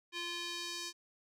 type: tone with band-pass filter sweep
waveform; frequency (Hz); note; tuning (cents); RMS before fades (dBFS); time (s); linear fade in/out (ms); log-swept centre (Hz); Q
square; 346.4; F4; -14; -41; 0.12-0.93; 50; 3100 to 5400; 1.6
effects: none